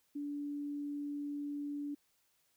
sine tone, 289.1 Hz, D4, 27 cents flat, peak -37 dBFS, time 0.15-1.95 s, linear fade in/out 10 ms, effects white hiss -75 dBFS RMS until 2.56 s

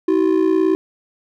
triangle ring-modulated tone, 349.2 Hz, F4, in tune, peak -8 dBFS, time 0.08-0.75 s, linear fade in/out 0 ms, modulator 29.4 Hz, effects none

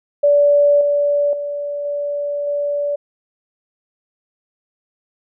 sine tone with level steps, 578 Hz, D5, 28 cents flat, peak -9 / -13 / -21 / -19 / -17 dBFS, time 0.23-2.96 s, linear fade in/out 10 ms, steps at 0.81 / 1.33 / 1.85 / 2.47 s, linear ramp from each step 2 ms, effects none

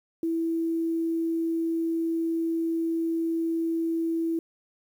sine tone with quantisation, 329.6 Hz, E4, in tune, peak -24 dBFS, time 0.23-4.39 s, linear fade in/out 2 ms, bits 9, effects none

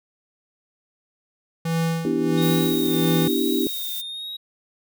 square tone with tremolo, 164.81 Hz, E3, in tune, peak -20 dBFS, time 1.65-3.28 s, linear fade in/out 5 ms, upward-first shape sine, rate 1.5 Hz, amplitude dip 80%
sine chord, E minor seventh, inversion second, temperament equal, 246.9 / 293.7 / 329.6 / 392 Hz, B3 / D4 / E4 / G4, 0 / 0 / 0 / 0 cents, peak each -25 / -25 / -25 / -25 dBFS, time 2.05-3.67 s, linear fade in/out 2 ms
triangle tone with vibrato, 3729 Hz, A#7, in tune, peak -29 dBFS, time 2.37-4.37 s, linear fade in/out 10 ms, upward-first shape sine, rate 1.1 Hz, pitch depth 43 cents each way
violet noise, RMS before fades -31 dBFS, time 2.41-4.02 s, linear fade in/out 20 ms
effects none

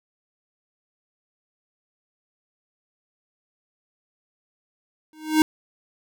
square tone with exponential growth, 311.1 Hz, D#4, in tune, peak -11 dBFS, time 5.13-5.42 s, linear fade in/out 1 ms, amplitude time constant 61 ms, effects none

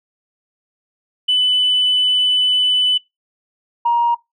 sine tone pair in turn, 2997 / 944 Hz, F#7 / A#5, +22 / +22 cents, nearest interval octave + minor sixth, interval 2000 cents, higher first, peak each -11 dBFS, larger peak neither, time 1.28-2.98 / 3.85-4.15 s, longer first, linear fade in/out 10 ms, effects noise-tail reverb RT60 0.2 s tail -23 dB re dry + tanh soft clip ceiling -8 dBFS

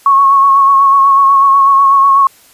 sine tone with vibrato, 1100 Hz, C#6, 14 cents flat, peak -4 dBFS, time 0.06-2.27 s, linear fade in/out 2 ms, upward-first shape sine, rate 8.1 Hz, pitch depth 30 cents each way, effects white hiss -44 dBFS RMS until 2.53 s + resampled to 32000 Hz

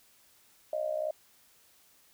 sine tone with amplitude modulation, 618 Hz, D#5, 12 cents flat, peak -26 dBFS, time 0.73-1.11 s, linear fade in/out 2 ms, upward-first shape sine, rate 62.4 Hz, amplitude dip 80%, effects white hiss -63 dBFS RMS until 2.13 s

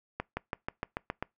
accelerating click train, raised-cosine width 0.5 ms, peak -17 dBFS, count 8, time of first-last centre 0.2-1.226 s, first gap 170 ms, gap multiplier 0.95, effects noise-tail reverb RT60 0.2 s tail -25 dB re dry

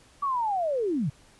sine linear sweep, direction down, 1159 to 119.8 Hz, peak -24 dBFS, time 0.22-1.1 s, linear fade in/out 10 ms, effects pink hiss -57 dBFS RMS until 1.39 s + resampled to 24000 Hz

